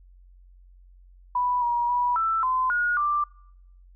sine tone with pitch steps, 987 / 955 / 976 / 1328 / 1026 / 1441 / 1180 Hz, B5 / A#5 / B5 / E6 / C6 / F#6 / D6, -1 / +42 / -21 / +12 / -34 / -46 / +8 cents, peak -21 dBFS, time 1.35-3.24 s, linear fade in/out 5 ms, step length 270 ms, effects noise-tail reverb RT60 0.8 s tail -26 dB re dry + added 45 Hz sine -49 dBFS peak until 3.95 s

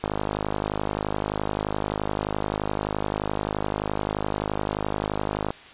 click train, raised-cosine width 1 ms, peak -11 dBFS, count 283, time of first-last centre 0.04-5.505 s, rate 51.6 Hz, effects white hiss -45 dBFS RMS until 5.73 s + resampled to 8000 Hz

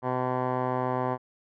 10% pulse tone with low-pass filter, 127.2 Hz, C3, 48 cents flat, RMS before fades -28 dBFS, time 0.02-1.18 s, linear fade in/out 50 ms, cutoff 1100 Hz, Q 4.7, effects none

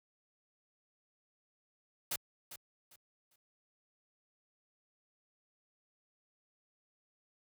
white noise with echo, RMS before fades -36 dBFS, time 2.11-2.16 s, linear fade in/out 5 ms, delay 400 ms, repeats 3, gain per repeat -12 dB, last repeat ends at 3.36 s, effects high-pass 60 Hz 12 dB/octave

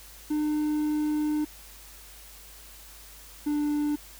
triangle tone pair in turn, 302 / 295.6 Hz, D4 / D4, +48 / +11 cents, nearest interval unison, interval 37 cents, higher first, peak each -22 dBFS, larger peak neither, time 0.3-1.45 / 3.46-3.96 s, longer first, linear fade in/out 10 ms, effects added 50 Hz sine -51 dBFS peak until 4.19 s + white hiss -49 dBFS RMS until 4.19 s

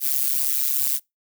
violet noise with amplitude modulation, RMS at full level -18 dBFS, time 0-1 s, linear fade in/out 50 ms, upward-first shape sine, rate 137 Hz, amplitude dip 100%, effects noise-tail reverb RT60 0.2 s tail -26 dB re dry

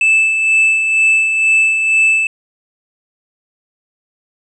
triangle tone with tremolo, 2631 Hz, E7, 4 cents flat, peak -6 dBFS, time 0.01-2.27 s, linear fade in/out 2 ms, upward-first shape sine, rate 2.1 Hz, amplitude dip 45%, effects resampled to 24000 Hz

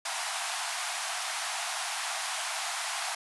pink band-pass noise, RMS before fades -34 dBFS, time 0.05-3.15 s, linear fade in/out 5 ms, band 660 to 11000 Hz, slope 96 dB/octave, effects none

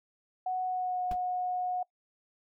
sine tone with pitch glide, 740 to 727.7 Hz, F#5 to F#5, 0 to -29 cents, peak -29 dBFS, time 0.46-1.83 s, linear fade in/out 5 ms, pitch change -29 cents, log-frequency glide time 0.64-1.02 s
brown noise with exponential decay, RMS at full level -32 dBFS, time 1.11-1.18 s, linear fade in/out 2 ms, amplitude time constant 15 ms
effects noise-tail reverb RT60 0.1 s tail -23 dB re dry

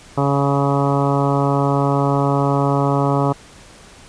harmonic tone, 140 Hz, C#3, 18 cents sharp, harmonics 1 / 2 / 3 / 4 / 5 / 6 / 7 / 8 / 9, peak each -18 / -21 / -23 / -24 / -25 / -26 / -26 / -27 / -28 dBFS, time 0.17-3.33 s, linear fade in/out 10 ms, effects pink hiss -43 dBFS RMS until 4.08 s + resampled to 22050 Hz

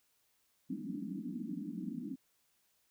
white band-pass noise, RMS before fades -41 dBFS, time 0.69-2.16 s, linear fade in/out 20 ms, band 170 to 310 Hz, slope 96 dB/octave, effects white hiss -75 dBFS RMS until 2.9 s

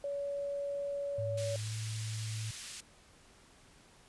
sine tone, 566 Hz, C#5, 36 cents sharp, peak -34 dBFS, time 0.04-1.56 s, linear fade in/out 2 ms
sine tone with pitch glide, 106.3 to 109.54 Hz, G#2 to A2, +41 to -7 cents, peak -36 dBFS, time 1.18-2.51 s, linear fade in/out 5 ms, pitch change +52 cents, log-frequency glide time 1.55-1.73 s
white band-pass noise, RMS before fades -46 dBFS, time 1.37-2.81 s, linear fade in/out 10 ms, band 2000 to 8600 Hz, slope 12 dB/octave
effects pink hiss -61 dBFS RMS until 4.08 s + resampled to 24000 Hz

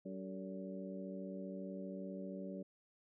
harmonic tone with a mistuned harmonic, 95.2 Hz, F#2, 50 cents sharp, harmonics 2 / 3 / 4 / 5 / 6, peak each -45 / -50 / -52 / -54 / -50 dBFS, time 0.05-2.63 s, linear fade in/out 10 ms, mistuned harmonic 5, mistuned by -84 cents, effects none

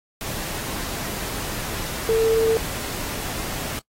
sine tone in noise, 448.4 Hz, A4, 33 cents sharp, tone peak -15 dBFS, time 2.09-2.57 s, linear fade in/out 0 ms, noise pink, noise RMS -30 dBFS, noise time 0.21-3.79 s, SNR +12 dB, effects noise-tail reverb RT60 0.1 s tail -22 dB re dry + AAC 48 kbps

